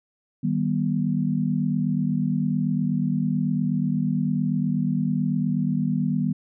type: chord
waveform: sine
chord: Eb augmented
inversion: none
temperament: just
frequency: 155.56 / 194.45 / 243.1 Hz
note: Eb3 / G3 / B3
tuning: 0 / -14 / -27 cents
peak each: -25 dBFS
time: 0.43-6.33 s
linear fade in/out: 10 ms
effects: none